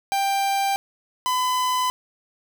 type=tone pair in turn; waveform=45% pulse; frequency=789 / 1007.8 Hz; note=G5 / B5; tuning=+11 / +35 cents; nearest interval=major third; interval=424 cents; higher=second; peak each=-20 dBFS; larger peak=neither; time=0.12-0.76 / 1.26-1.9 s; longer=neither; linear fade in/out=0 ms; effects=none